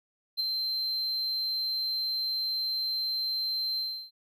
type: tone with ADSR envelope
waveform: triangle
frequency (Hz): 4119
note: C8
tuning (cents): -28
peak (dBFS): -23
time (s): 0.37-4.11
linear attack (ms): 30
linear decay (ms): 10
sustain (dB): -4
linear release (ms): 330
effects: none